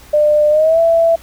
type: tone with pitch glide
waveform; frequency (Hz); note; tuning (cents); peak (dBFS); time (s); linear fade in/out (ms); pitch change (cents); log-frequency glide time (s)
sine; 599 to 664.6; D5 to E5; +34 to +14; -8; 0.13-1.16; 10; +180; 0.5-0.79
effects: added 61 Hz sine -43 dBFS peak until 1.22 s + pink hiss -42 dBFS RMS until 1.22 s